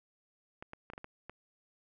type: clicks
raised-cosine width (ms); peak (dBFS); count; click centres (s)
0.5; -29; 7; 0.625 / 0.734 / 0.901 / 0.935 / 0.979 / 1.044 / 1.296
effects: none